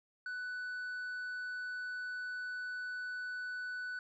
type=tone with tanh clipping; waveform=triangle; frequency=1490 Hz; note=F#6; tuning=12 cents sharp; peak=-39 dBFS; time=0.26-3.99 s; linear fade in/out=2 ms; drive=8 dB; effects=none